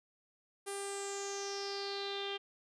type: tone with low-pass filter sweep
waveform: sawtooth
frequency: 397.8 Hz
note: G4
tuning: 25 cents sharp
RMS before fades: -40 dBFS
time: 0.66-2.38 s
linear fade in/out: 20 ms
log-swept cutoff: 10000 to 3200 Hz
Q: 6.9
effects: none